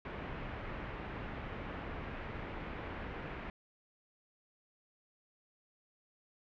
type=low-pass noise; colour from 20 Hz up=pink; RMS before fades=-43 dBFS; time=0.05-3.5 s; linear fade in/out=2 ms; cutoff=2500 Hz; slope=24 dB/octave; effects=none